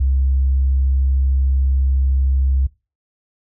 sine tone, 66.8 Hz, C2, 36 cents sharp, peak -12 dBFS, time 0-2.67 s, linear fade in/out 10 ms, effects noise-tail reverb RT60 0.3 s tail -23 dB re dry + tanh soft clip ceiling -9 dBFS

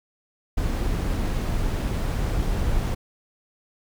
brown noise, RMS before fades -24 dBFS, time 0.57-2.95 s, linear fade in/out 10 ms, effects none

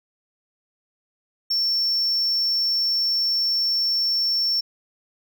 triangle tone, 5430 Hz, F8, 50 cents flat, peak -18 dBFS, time 1.5-4.61 s, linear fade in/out 10 ms, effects none

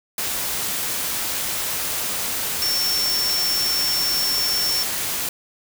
sine tone in noise, 5430 Hz, F8, 50 cents flat, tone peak -20 dBFS, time 2.62-4.83 s, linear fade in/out 2 ms, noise white, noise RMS -25 dBFS, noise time 0.18-5.29 s, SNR +2 dB, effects none

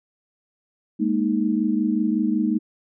sine chord, Ab suspended second, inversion none, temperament equal, 207.7 / 233.1 / 311.1 Hz, Ab3 / Bb3 / Eb4, 0 / 0 / 0 cents, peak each -23 dBFS, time 0.99-2.59 s, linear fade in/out 20 ms, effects none

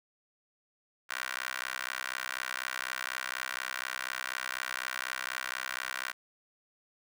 15% pulse tone with high-pass filter, 64.1 Hz, C2, 35 cents flat, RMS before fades -37 dBFS, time 1.09-6.13 s, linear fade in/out 20 ms, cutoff 1500 Hz, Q 2.2, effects none

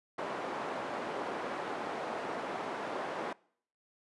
white band-pass noise, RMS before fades -38 dBFS, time 0.18-3.33 s, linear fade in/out 5 ms, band 300 to 910 Hz, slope 12 dB/octave, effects noise-tail reverb RT60 0.6 s tail -24 dB re dry + resampled to 24000 Hz

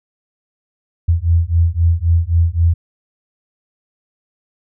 sine beating tone pair, 82.41 / 86.21 Hz, E2 / F2, 0 / -22 cents, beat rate 3.8 Hz, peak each -14 dBFS, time 1.08-2.74 s, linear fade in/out 10 ms, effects none

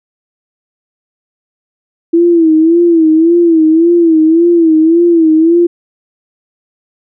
sine tone with vibrato, 329.6 Hz, E4, in tune, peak -4 dBFS, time 2.13-5.67 s, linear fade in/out 10 ms, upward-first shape sine, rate 1.8 Hz, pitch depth 86 cents each way, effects none

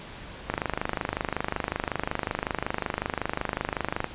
click train, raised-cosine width 0.5 ms, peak -11 dBFS, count 91, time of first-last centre 0.5-4.043 s, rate 25.4 Hz, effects pink hiss -42 dBFS RMS until 4.14 s + resampled to 8000 Hz

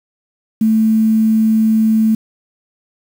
sine tone with quantisation, 220 Hz, A3, in tune, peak -9 dBFS, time 0.61-2.15 s, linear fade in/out 5 ms, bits 6, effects none

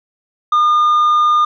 sine tone with tanh clipping, 1214 Hz, D#6, 43 cents flat, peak -10 dBFS, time 0.52-1.45 s, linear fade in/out 5 ms, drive 3 dB, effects none

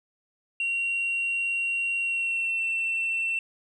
sine tone with pitch glide, 2749 to 2694 Hz, F7 to E7, -28 to +37 cents, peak -23 dBFS, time 0.6-3.39 s, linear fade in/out 2 ms, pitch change -35 cents, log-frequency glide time 2-2.61 s, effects tanh soft clip ceiling -22 dBFS

